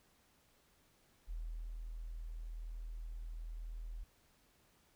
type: tone with ADSR envelope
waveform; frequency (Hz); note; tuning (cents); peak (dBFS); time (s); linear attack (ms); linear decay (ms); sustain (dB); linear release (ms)
sine; 40.51; E1; -29; -39; 1.27-4.04; 36; 450; -3; 10
effects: pink hiss -71 dBFS RMS until 4.95 s